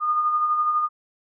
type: tone with tremolo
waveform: sine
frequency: 1222 Hz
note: D#6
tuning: 32 cents flat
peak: -17 dBFS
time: 0-0.89 s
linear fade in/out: 50 ms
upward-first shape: sine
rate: 12 Hz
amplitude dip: 40%
effects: none